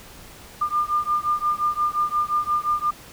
sine beating tone pair, 1200 / 1205.7 Hz, D6 / D6, +37 / +45 cents, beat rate 5.7 Hz, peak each -23 dBFS, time 0.61-2.91 s, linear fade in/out 10 ms, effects pink hiss -44 dBFS RMS until 3.12 s

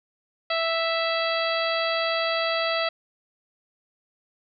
harmonic tone, 659.3 Hz, E5, in tune, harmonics 1 / 2 / 3 / 4 / 5 / 6 / 7, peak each -26 / -29 / -31 / -32 / -33 / -34 / -34 dBFS, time 0.5-2.89 s, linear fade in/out 5 ms, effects none

